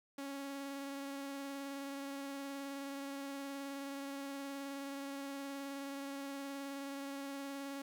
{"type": "tone with vibrato", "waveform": "sawtooth", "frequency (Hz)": 277.2, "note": "C#4", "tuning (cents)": 0, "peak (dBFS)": -38, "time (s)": [0.18, 7.82], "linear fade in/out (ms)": 5, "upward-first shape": "triangle", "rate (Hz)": 19, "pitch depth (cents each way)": 21, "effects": ["12-bit"]}